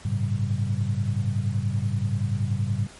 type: tone cluster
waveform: sine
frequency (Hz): 99.9 / 110.4 / 136.3 / 191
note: G2 / A2 / C#3 / G3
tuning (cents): +33 / +6 / -29 / -45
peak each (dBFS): -26 / -26 / -30 / -32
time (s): 0.05-2.87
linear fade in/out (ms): 5
effects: pink hiss -47 dBFS RMS until 2.99 s + MP3 48 kbps